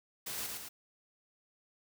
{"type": "noise with echo", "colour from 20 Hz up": "white", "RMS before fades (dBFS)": -40, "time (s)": [0.26, 0.47], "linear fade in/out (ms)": 10, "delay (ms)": 110, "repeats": 2, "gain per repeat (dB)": -3, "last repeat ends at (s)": 0.69, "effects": []}